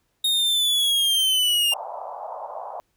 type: linear sweep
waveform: 45% pulse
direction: down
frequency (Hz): 3729 to 2794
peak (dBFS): -18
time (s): 0.24-1.74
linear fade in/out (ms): 5
type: band-pass noise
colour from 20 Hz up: pink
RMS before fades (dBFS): -34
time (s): 1.72-2.8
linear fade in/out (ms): 0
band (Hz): 600 to 1000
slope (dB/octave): 48
effects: pink hiss -71 dBFS RMS until 2.96 s